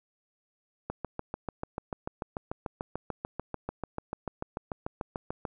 click train, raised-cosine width 1 ms, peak -19 dBFS, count 32, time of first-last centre 0.9-5.452 s, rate 6.81 Hz, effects none

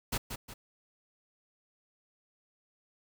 pink noise with echo, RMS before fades -32 dBFS, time 0.12-0.18 s, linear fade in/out 10 ms, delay 180 ms, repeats 2, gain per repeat -7 dB, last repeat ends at 0.54 s, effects none

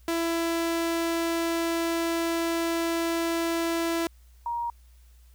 sawtooth / sine tone pair in turn, 333.6 / 943.6 Hz, E4 / A#5, +21 / +21 cents, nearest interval octave + tritone, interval 1800 cents, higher second, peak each -21 / -27 dBFS, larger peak first, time 0.08-4.07 / 4.46-4.7 s, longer first, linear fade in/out 2 ms, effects added 60 Hz sine -51 dBFS peak until 5.34 s + white hiss -65 dBFS RMS until 5.34 s

